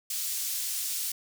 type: high-pass noise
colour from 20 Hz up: pink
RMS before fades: -32 dBFS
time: 0.1-1.12 s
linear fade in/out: 5 ms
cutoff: 5700 Hz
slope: 12 dB/octave
effects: none